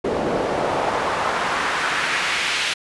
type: noise with band-pass filter sweep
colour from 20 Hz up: pink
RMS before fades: -22 dBFS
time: 0.04-2.74 s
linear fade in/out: 10 ms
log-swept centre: 420 to 2900 Hz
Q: 1.3
effects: resampled to 24000 Hz